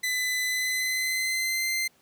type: tone with pitch glide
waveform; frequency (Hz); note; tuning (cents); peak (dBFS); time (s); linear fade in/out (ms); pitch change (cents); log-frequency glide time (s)
sawtooth; 2007 to 2081; B6 to C7; +27 to -10; -22; 0.03-1.88; 10; +63; 0.45-1.7
effects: pink hiss -63 dBFS RMS until 2.01 s + high-pass 100 Hz 12 dB/octave